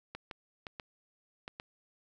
clicks, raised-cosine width 0.3 ms, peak -25 dBFS, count 6, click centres 0.15 / 0.312 / 0.668 / 0.798 / 1.479 / 1.599 s, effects none

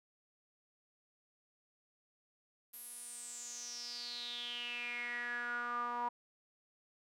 sawtooth tone with band-pass filter sweep, 240.9 Hz, B3, 43 cents flat, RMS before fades -42 dBFS, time 2.73-6.09 s, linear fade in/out 10 ms, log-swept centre 12000 to 960 Hz, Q 8.5, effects none

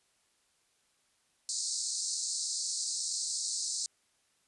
white band-pass noise, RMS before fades -35 dBFS, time 1.49-3.86 s, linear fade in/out 0 ms, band 4100 to 8800 Hz, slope 96 dB/octave, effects white hiss -72 dBFS RMS until 4.47 s + resampled to 24000 Hz

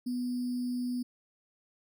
sine tone with sample-and-hold, 246.9 Hz, B3, in tune, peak -30 dBFS, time 0.06-1.03 s, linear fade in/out 10 ms, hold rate 4900 Hz, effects none

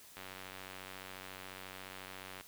click train, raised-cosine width 0.3 ms, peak -30 dBFS, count 212, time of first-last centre 0.17-2.41 s, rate 94.2 Hz, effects white hiss -57 dBFS RMS until 2.47 s

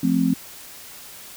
sine chord, F major, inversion none, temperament just, 174.61 / 218.3 / 261.9 Hz, F3 / A3 / C4, 0 / -13 / +2 cents, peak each -22 / -23 / -19 dBFS, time 0.03-0.34 s, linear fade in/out 5 ms, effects white hiss -41 dBFS RMS until 1.36 s

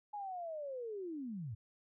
sine linear sweep, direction down, 844 to 96.7 Hz, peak -40 dBFS, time 0.13-1.55 s, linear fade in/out 10 ms, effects none

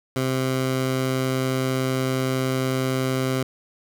15% pulse tone, 130.81 Hz, C3, in tune, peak -15 dBFS, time 0.16-3.43 s, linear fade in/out 2 ms, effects none

